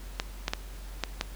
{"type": "clicks", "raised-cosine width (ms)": 0.2, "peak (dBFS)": -10, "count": 5, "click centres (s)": [0.199, 0.481, 0.535, 1.037, 1.211], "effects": ["added 46 Hz sine -39 dBFS peak until 1.35 s", "pink hiss -50 dBFS RMS until 1.35 s"]}